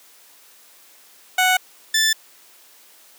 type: tone pair in turn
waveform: 15% pulse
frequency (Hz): 740 / 1760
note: F#5 / A6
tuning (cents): 0 / 0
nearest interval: octave + minor third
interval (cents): 1500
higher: second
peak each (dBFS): -8 / -9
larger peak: first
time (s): 1.38-1.57 / 1.94-2.13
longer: neither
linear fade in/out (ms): 5
effects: white hiss -50 dBFS RMS until 3.18 s + high-pass 300 Hz 12 dB/octave